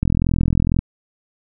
click train, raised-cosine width 5 ms, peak -5 dBFS, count 33, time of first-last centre 0.03-0.79 s, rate 42.1 Hz, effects none

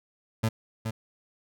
30% pulse tone with echo, 111.3 Hz, A2, 20 cents sharp, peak -20 dBFS, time 0.43-0.49 s, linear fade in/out 10 ms, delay 420 ms, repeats 1, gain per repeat -6 dB, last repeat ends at 0.91 s, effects none

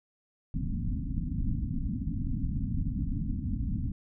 pink low-pass noise, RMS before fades -31 dBFS, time 0.54-3.92 s, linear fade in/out 2 ms, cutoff 280 Hz, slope 96 dB/octave, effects none

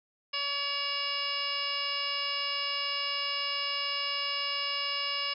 harmonic tone, 567 Hz, C#5, 39 cents sharp, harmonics 1 / 2 / 3 / 4 / 5 / 6 / 7 / 8 / 9, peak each -45 / -38 / -44 / -38 / -34 / -45 / -43 / -43 / -35 dBFS, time 0.33-5.34 s, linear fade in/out 10 ms, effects none

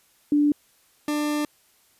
sine / 40% pulse tone pair in turn, 293.1 / 297.5 Hz, D4 / D4, -3 / +22 cents, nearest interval unison, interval 25 cents, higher second, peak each -16 / -22 dBFS, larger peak first, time 0.32-0.52 / 1.08-1.45 s, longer second, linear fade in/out 2 ms, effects white hiss -61 dBFS RMS until 1.99 s + resampled to 32000 Hz

